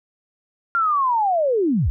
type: linear sweep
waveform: sine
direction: down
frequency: 1400 to 47.72 Hz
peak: -16 dBFS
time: 0.75-1.9 s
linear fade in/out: 0 ms
effects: none